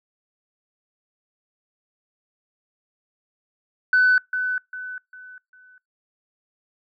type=tone with echo; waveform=sine; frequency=1503 Hz; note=F#6; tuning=27 cents sharp; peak=-12 dBFS; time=3.93-4.18 s; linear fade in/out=2 ms; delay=400 ms; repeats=4; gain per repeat=-9 dB; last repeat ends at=5.78 s; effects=noise-tail reverb RT60 0.2 s tail -26 dB re dry + tanh soft clip ceiling -10 dBFS